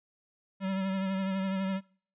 square tone with vibrato, 191.7 Hz, G3, 38 cents flat, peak -30 dBFS, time 0.6-1.81 s, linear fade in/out 50 ms, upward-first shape triangle, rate 12 Hz, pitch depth 37 cents each way, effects noise-tail reverb RT60 0.5 s tail -24 dB re dry + resampled to 8000 Hz

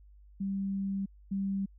sine tone pair in turn, 195.6 / 195.6 Hz, G3 / G3, -4 / -4 cents, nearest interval unison, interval 0 cents, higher neither, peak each -30 / -29 dBFS, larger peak second, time 0.4-1.06 / 1.31-1.66 s, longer first, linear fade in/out 10 ms, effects added 50 Hz sine -53 dBFS peak until 1.78 s

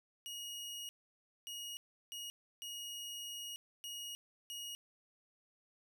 sawtooth tone bursts at uneven times, 2880 Hz, F#7, 47 cents flat, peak -40 dBFS, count 6, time 0.26-0.89 / 1.47-1.77 / 2.12-2.3 / 2.62-3.56 / 3.84-4.15 / 4.5-4.75 s, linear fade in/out 0 ms, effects none

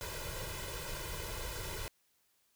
pink noise with comb filter, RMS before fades -41 dBFS, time 0.01-1.88 s, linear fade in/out 0 ms, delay 2 ms, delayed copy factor +0.9, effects white hiss -74 dBFS RMS until 2.55 s

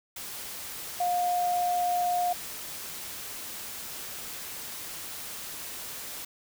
sine tone in noise, 711 Hz, F5, 31 cents sharp, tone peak -24 dBFS, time 1-2.33 s, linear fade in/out 5 ms, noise white, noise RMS -39 dBFS, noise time 0.16-6.25 s, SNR +12 dB, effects none

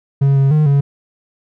triangle tone with pitch steps, 138.4 / 136.8 / 152.7 / 140.6 Hz, C#3 / C#3 / D#3 / C#3, -2 / -23 / -32 / +25 cents, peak -7 dBFS, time 0.21-0.81 s, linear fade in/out 10 ms, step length 150 ms, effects none

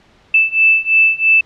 sine beating tone pair, 2637 / 2640 Hz, E7 / E7, 0 / +2 cents, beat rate 3 Hz, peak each -12 / -11 dBFS, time 0.34-1.41 s, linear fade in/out 5 ms, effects pink hiss -50 dBFS RMS until 1.45 s + low-pass 4000 Hz 12 dB/octave

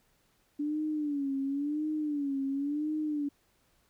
sine tone with vibrato, 289.3 Hz, D4, 26 cents flat, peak -29 dBFS, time 0.59-3.29 s, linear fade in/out 10 ms, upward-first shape sine, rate 0.95 Hz, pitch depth 110 cents each way, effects pink hiss -70 dBFS RMS until 3.89 s

